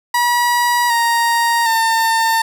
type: tone with pitch steps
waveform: 30% pulse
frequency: 965 / 933.7 / 903.5 Hz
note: B5 / A#5 / A5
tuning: -40 / +3 / +46 cents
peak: -10 dBFS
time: 0.14-2.42 s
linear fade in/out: 5 ms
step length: 760 ms
effects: none